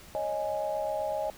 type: chord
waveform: sine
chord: C# suspended second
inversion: none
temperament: equal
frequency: 554.4 / 622.3 / 830.6 Hz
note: C#5 / D#5 / G#5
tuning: 0 / 0 / 0 cents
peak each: -35 / -31 / -34 dBFS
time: 0.15-1.3 s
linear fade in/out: 0 ms
effects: pink hiss -51 dBFS RMS until 1.37 s